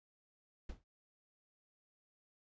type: noise with exponential decay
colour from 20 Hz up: brown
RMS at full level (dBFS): -41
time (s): 0.69-0.84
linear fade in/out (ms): 5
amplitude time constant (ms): 31
effects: resampled to 16000 Hz